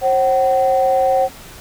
sine tone pair together, 535.3 / 757 Hz, C5 / F#5, +39 / +39 cents, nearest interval tritone, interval 600 cents, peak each -14 dBFS, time 0.01-1.29 s, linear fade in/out 50 ms, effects tanh soft clip ceiling -5 dBFS + pink hiss -38 dBFS RMS until 1.6 s

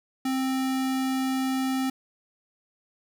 square tone, 262.9 Hz, C4, 8 cents sharp, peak -25 dBFS, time 0.25-1.9 s, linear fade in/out 5 ms, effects none

